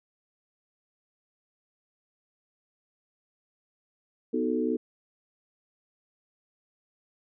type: chord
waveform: sine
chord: B dominant seventh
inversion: none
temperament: equal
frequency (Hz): 246.9 / 311.1 / 370 / 440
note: B3 / D#4 / F#4 / A4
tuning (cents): 0 / 0 / 0 / 0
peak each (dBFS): -29 / -30 / -33 / -30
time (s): 4.33-4.77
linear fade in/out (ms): 10
effects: none